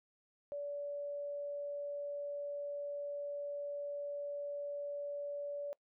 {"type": "tone", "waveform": "sine", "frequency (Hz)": 575, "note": "D5", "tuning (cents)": -37, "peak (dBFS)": -38, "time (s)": [0.52, 5.73], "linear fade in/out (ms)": 0, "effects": ["noise-tail reverb RT60 0.1 s tail -23 dB re dry"]}